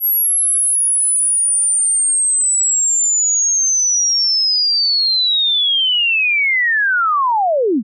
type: linear sweep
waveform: sine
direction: down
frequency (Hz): 11620 to 189.4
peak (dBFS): -12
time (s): 0-7.83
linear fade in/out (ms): 50
effects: none